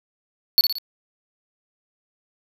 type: tone with echo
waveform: square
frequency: 4435 Hz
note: C#8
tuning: in tune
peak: -11 dBFS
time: 0.58-0.61 s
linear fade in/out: 0 ms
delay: 58 ms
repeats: 3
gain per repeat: -6 dB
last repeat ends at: 0.784 s
effects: none